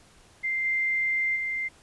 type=tone with level steps; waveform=sine; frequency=2091 Hz; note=C7; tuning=2 cents flat; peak=-25 / -23 / -27 dBFS; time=0.43-1.69 s; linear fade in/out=20 ms; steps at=0.64 / 1.35 s; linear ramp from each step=20 ms; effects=pink hiss -56 dBFS RMS until 1.82 s + resampled to 24000 Hz